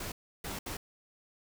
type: noise bursts at uneven times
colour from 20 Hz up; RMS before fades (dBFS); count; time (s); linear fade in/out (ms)
pink; -39; 3; 0-0.12 / 0.44-0.59 / 0.66-0.77; 5
effects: none